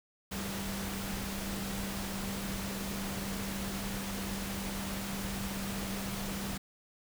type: tone in noise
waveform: sine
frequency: 196 Hz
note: G3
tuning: in tune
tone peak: -38 dBFS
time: 0.31-6.58 s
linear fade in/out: 10 ms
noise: pink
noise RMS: -39 dBFS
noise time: 0.31-6.58 s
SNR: -2 dB
effects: none